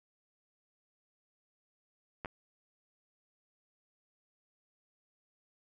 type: clicks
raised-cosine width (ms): 0.5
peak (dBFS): -25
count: 2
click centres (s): 2.248 / 2.258
effects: none